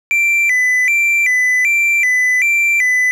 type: tone with vibrato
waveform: triangle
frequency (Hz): 2170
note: C#7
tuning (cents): -37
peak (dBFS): -9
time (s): 0.11-3.11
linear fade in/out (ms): 0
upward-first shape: square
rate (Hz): 1.3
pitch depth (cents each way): 140
effects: none